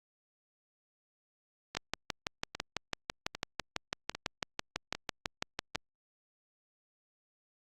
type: two click trains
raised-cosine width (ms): 0.2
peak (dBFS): -14 / -20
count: 25 / 6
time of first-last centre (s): 1.77-5.757 / 1.75-5.75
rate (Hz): 6.02 / 1.25
effects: Opus 48 kbps